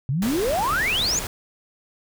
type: exponential sweep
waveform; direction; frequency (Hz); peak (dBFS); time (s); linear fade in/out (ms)
sine; up; 123.47 to 7040; -20; 0.09-1.19; 0
type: noise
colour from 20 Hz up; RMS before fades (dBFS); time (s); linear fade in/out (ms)
pink; -30; 0.22-1.27; 2
effects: none